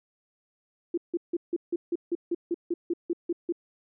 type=tone bursts; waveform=sine; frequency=343.6 Hz; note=F4; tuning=28 cents flat; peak=-24 dBFS; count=14; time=0.94-3.524 s; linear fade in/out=5 ms; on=36 ms; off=160 ms; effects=none